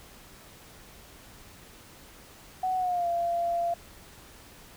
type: tone with pitch glide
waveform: sine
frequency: 745 to 687.1 Hz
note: F#5 to F5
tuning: +12 to -28 cents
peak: -25 dBFS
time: 2.63-3.74 s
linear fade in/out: 5 ms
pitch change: -140 cents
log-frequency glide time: 2.77-3.08 s
effects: pink hiss -51 dBFS RMS until 4.76 s